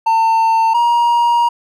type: tone pair in turn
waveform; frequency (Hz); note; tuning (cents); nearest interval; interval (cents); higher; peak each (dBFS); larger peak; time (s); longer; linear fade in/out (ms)
triangle; 900 / 947.1; A5 / A#5; +39 / +27; minor second; 88; second; -8; neither; 0.06-0.74 / 0.74-1.49; second; 10
effects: none